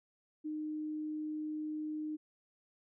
sine tone, 306.6 Hz, D#4, 25 cents flat, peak -36 dBFS, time 0.44-2.17 s, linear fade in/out 20 ms, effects none

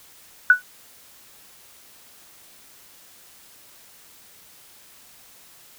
sine tone with exponential decay, 1480 Hz, F#6, in tune, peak -5 dBFS, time 0.5-0.62 s, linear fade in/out 2 ms, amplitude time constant 24 ms, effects white hiss -50 dBFS RMS until 5.78 s

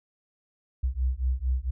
sine beating tone pair, 61.74 / 66.14 Hz, B1 / C2, 0 / +19 cents, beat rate 4.4 Hz, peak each -27 dBFS, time 0.83-1.71 s, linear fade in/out 10 ms, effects none

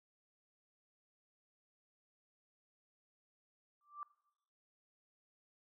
sine tone with exponential growth, 1174.7 Hz, D6, in tune, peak -39 dBFS, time 3.81-4.03 s, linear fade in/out 1 ms, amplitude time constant 46 ms, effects noise-tail reverb RT60 0.9 s tail -22 dB re dry

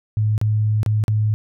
sine tone with dropouts, 107.2 Hz, A2, 45 cents flat, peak -15 dBFS, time 0.17-1.34 s, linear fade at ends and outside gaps 0 ms, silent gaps 0.379-0.414 / 0.831-0.862 / 1.039-1.081 s, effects none

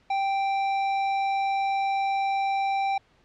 triangle tone with tanh clipping, 784 Hz, G5, in tune, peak -25 dBFS, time 0.1-2.98 s, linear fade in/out 5 ms, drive 18 dB, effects pink hiss -62 dBFS RMS until 3.24 s + low-pass 4000 Hz 12 dB/octave

